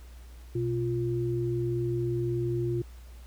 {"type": "tone pair together", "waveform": "sine", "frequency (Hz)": [123.47, 348.9], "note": ["B2", "F4"], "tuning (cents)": [0, -2], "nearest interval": "octave + tritone", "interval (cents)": 1798, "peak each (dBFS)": [-29, -29], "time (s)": [0.55, 2.82], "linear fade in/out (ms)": 5, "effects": ["added 60 Hz sine -44 dBFS peak until 3.26 s", "pink hiss -58 dBFS RMS until 3.26 s"]}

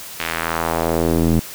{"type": "tone with band-pass filter sweep", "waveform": "square", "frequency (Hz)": 41.25, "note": "E1", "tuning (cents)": 2, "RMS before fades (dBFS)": -19, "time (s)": [0.19, 1.4], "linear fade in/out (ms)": 10, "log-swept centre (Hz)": [2600, 200], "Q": 1.3, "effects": ["white hiss -34 dBFS RMS until 1.54 s"]}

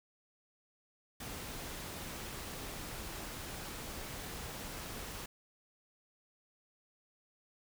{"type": "noise", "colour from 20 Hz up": "pink", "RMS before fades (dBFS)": -44, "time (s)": [1.2, 5.26], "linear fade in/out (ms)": 5, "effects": []}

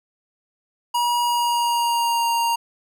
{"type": "tone with pitch glide", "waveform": "square", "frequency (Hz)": [959, 933.3], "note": ["A#5", "A#5"], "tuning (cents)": [49, 2], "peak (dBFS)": -19, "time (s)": [0.94, 2.56], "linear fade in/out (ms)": 10, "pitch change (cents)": -47, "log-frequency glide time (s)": [1.21, 2.26], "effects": []}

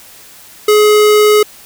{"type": "tone", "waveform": "square", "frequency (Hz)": 421.9, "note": "G#4", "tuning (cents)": 27, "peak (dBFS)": -6, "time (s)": [0.68, 1.43], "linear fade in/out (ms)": 5, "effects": ["white hiss -38 dBFS RMS until 1.65 s"]}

